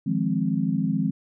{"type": "chord", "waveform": "sine", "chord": "F minor seventh", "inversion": "third", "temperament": "equal", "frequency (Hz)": [155.56, 174.61, 207.7, 261.6], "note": ["Eb3", "F3", "Ab3", "C4"], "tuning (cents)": [0, 0, 0, 0], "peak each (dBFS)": [-28, -26, -26, -27], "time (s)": [0.06, 1.11], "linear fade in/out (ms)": 10, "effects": []}